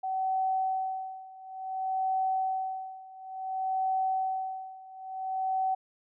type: tone with tremolo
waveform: sine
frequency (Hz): 759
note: F#5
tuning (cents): +44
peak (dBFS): -25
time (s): 0.03-5.75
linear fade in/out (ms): 10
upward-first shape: sine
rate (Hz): 0.57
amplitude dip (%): 90
effects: none